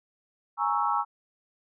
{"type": "chord", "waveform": "sine", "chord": "A# half-diminished seventh", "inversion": "third", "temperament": "equal", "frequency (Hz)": [830.6, 932.3, 1108.7, 1318.5], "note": ["G#5", "A#5", "C#6", "E6"], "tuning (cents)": [0, 0, 0, 0], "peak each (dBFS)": -29, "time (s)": [0.57, 1.05], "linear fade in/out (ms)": 50, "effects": []}